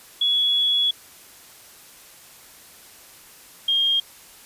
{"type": "tone pair in turn", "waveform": "sine", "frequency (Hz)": [3374, 3225], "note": ["G#7", "G7"], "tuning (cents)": [27, 48], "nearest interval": "minor second", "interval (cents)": 79, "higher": "first", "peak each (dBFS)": -17, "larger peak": "neither", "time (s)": [[0.21, 0.91], [3.68, 4]], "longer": "first", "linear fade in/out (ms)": 5, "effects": ["white hiss -47 dBFS RMS until 4.45 s", "resampled to 32000 Hz"]}